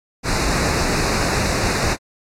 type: band-stop noise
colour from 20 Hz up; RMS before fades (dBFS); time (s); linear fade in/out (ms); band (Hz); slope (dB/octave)
pink; -19; 0.23-1.97; 50; 2700 to 3800; 96
effects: low-pass 7000 Hz 12 dB/octave + AAC 64 kbps